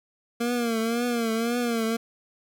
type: tone with vibrato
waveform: 25% pulse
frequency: 233.1 Hz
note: A#3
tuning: in tune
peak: -20 dBFS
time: 0.4-1.97 s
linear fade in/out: 10 ms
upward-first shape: triangle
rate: 1.9 Hz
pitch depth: 90 cents each way
effects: none